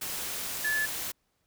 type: tone in noise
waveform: sine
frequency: 1727 Hz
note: A6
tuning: 33 cents flat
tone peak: -26 dBFS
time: 0.64-0.86 s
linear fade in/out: 10 ms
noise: white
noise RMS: -35 dBFS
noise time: 0.01-1.12 s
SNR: +6 dB
effects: pink hiss -75 dBFS RMS until 1.46 s